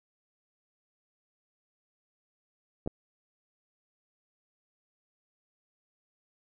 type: clicks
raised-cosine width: 2 ms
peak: -27 / -17 dBFS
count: 2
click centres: 2.862 / 2.875 s
effects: none